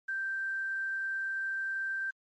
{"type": "tone with quantisation", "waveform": "sine", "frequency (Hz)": 1568, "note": "G6", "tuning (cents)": 0, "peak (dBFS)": -31, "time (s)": [0.08, 2.11], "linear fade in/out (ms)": 10, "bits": 10, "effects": ["MP3 32 kbps"]}